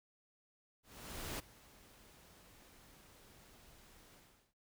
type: noise with ADSR envelope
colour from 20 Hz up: pink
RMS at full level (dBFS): -42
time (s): 0.83-4.54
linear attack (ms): 560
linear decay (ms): 14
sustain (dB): -20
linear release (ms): 400
effects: none